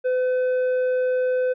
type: tone with tanh clipping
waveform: sine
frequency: 507 Hz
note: B4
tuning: 45 cents sharp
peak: -20 dBFS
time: 0.04-1.54 s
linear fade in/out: 20 ms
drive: 6 dB
effects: none